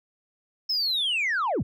sine linear sweep, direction down, 5300 to 55 Hz, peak -21 dBFS, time 0.69-1.63 s, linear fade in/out 10 ms, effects tanh soft clip ceiling -21 dBFS

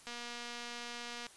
click train, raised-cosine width 0.2 ms, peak -27 dBFS, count 287, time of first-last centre 0.07-1.267 s, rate 239 Hz, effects white hiss -58 dBFS RMS until 1.36 s + resampled to 24000 Hz

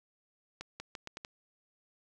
accelerating click train, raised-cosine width 0.2 ms, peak -24 dBFS, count 6, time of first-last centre 0.61-1.249 s, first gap 190 ms, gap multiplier 0.8, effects none

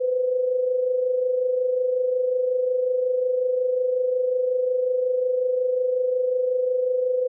sine tone with amplitude modulation, 505 Hz, B4, 39 cents sharp, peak -17 dBFS, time 0-7.28 s, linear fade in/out 20 ms, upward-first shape sine, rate 25.5 Hz, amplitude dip 55%, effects none

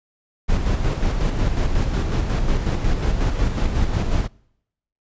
brown noise with tremolo, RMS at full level -18 dBFS, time 0.48-4.28 s, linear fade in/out 20 ms, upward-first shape square, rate 5.5 Hz, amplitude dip 40%, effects noise-tail reverb RT60 0.8 s tail -26 dB re dry + resampled to 16000 Hz

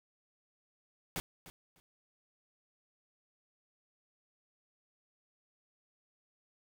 pink noise with echo, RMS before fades -37 dBFS, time 1.16-1.2 s, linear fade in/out 0 ms, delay 300 ms, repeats 2, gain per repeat -15 dB, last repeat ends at 1.8 s, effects none

